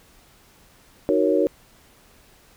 sine chord, D# minor seventh, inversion none, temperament equal with one note detuned, 311.1 / 371.1 / 466.2 / 554.4 Hz, D#4 / F#4 / A#4 / C#5, 0 / +5 / 0 / 0 cents, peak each -22 dBFS, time 1.09-1.47 s, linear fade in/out 0 ms, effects pink hiss -54 dBFS RMS until 2.56 s

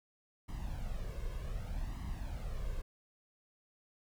brown noise with flanger, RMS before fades -39 dBFS, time 0.48-2.82 s, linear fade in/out 10 ms, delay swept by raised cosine 1 to 1.89 ms, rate 0.65 Hz, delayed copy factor +0.7, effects none

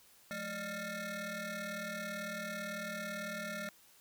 20% pulse ring-modulated tone, 392 Hz, G4, in tune, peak -31 dBFS, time 0.31-3.69 s, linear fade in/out 0 ms, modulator 999 Hz, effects white hiss -63 dBFS RMS until 4 s

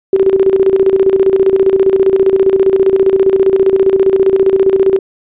sine tone with tremolo, 385.7 Hz, G4, 28 cents flat, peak -4 dBFS, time 0.13-4.99 s, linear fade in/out 2 ms, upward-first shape square, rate 15 Hz, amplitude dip 65%, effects resampled to 8000 Hz

